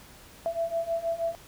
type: beating tone pair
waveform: sine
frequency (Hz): 664 / 670.3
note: E5 / E5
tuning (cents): +12 / +29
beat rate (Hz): 6.3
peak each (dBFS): -31 / -29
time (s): 0.46-1.35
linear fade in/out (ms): 0
effects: pink hiss -51 dBFS RMS until 1.47 s